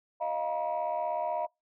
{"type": "chord", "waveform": "sine", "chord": "Eb suspended second", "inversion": "none", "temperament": "equal with one note detuned", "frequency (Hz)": [622.3, 698.5, 956.3], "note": ["Eb5", "F5", "Bb5"], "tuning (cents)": [0, 0, 44], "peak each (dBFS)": -32, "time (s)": [0.2, 1.47], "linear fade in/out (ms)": 20, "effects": ["noise-tail reverb RT60 0.2 s tail -25 dB re dry", "tanh soft clip ceiling -23 dBFS"]}